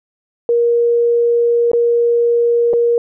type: tone with dropouts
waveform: sine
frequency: 472.1 Hz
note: A#4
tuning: 22 cents sharp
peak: -10 dBFS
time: 0.49-2.98 s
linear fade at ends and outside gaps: 1 ms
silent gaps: 1.716-1.733 / 2.732-2.736 s
effects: none